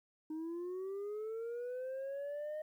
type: linear sweep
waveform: sine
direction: up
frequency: 308.3 to 619 Hz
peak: -36 dBFS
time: 0.3-2.62 s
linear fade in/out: 5 ms
effects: tanh soft clip ceiling -38 dBFS + 12-bit